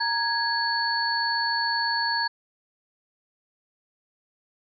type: tone cluster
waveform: sine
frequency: 927 / 1660 / 4439 Hz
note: A#5 / G#6 / C#8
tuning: -10 / -1 / +2 cents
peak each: -27 dBFS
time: 0-2.28 s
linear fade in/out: 10 ms
effects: none

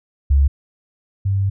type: tone pair in turn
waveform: sine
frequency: 69.3 / 98 Hz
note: C#2 / G2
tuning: 0 / 0 cents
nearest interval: tritone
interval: 600 cents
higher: second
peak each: -10 / -15 dBFS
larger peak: first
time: 0.3-0.48 / 1.25-1.5 s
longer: second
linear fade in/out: 10 ms
effects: none

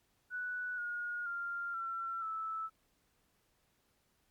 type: tone with pitch steps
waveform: sine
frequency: 1480 / 1436.2 / 1393.7 / 1352.5 / 1312.5 Hz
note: F#6 / F6 / F6 / E6 / E6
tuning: 0 / +48 / -4 / +44 / -8 cents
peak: -36 dBFS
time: 0.3-2.7 s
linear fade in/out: 50 ms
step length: 480 ms
effects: pink hiss -75 dBFS RMS until 4.3 s + MP3 96 kbps

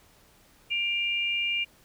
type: tone pair together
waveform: sine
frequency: 2378 / 2816 Hz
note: D7 / F7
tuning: +21 / +14 cents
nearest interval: minor third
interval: 293 cents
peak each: -28 dBFS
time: 0.7-1.65 s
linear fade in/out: 20 ms
effects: pink hiss -59 dBFS RMS until 1.84 s

